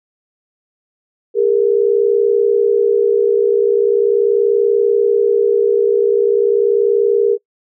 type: tone pair together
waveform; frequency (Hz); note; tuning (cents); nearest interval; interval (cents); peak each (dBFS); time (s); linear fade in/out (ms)
sine; 405.8 / 466.2; G#4 / A#4; -40 / 0; major second; 240; -13; 1.34-7.38; 50
effects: noise-tail reverb RT60 0.1 s tail -24 dB re dry